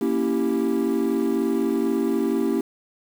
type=chord; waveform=triangle; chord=A# diminished seventh; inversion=none; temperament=equal; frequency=233.1 / 277.2 / 329.6 / 392 Hz; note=A#3 / C#4 / E4 / G4; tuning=0 / 0 / 0 / 0 cents; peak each=-23 dBFS; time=0.01-2.61 s; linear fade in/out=5 ms; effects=tanh soft clip ceiling -10 dBFS + 7-bit